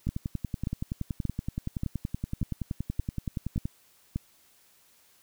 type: two click trains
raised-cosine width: 5 ms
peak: -17 / -18 dBFS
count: 8 / 39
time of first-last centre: 0.09-4.16 / 0.07-3.655 s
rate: 1.72 / 10.6 Hz
effects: white hiss -62 dBFS RMS until 5.22 s